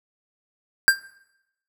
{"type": "tone with exponential decay", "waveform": "square", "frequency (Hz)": 1586, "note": "G6", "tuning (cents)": 20, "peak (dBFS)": -8, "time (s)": [0.88, 0.99], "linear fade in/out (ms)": 0, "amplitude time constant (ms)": 23, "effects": ["noise-tail reverb RT60 0.8 s tail -20 dB re dry"]}